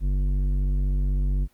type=tone with tanh clipping; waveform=triangle; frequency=47.93 Hz; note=G1; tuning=38 cents flat; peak=-22 dBFS; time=0-1.48 s; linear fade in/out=50 ms; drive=15 dB; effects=pink hiss -63 dBFS RMS until 1.53 s + Opus 32 kbps